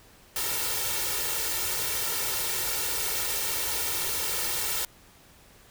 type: noise with comb filter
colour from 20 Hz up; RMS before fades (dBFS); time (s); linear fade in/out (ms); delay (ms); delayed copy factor
white; -29; 0.36-4.85; 2; 2.2; +0.75
effects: pink hiss -55 dBFS RMS until 5.7 s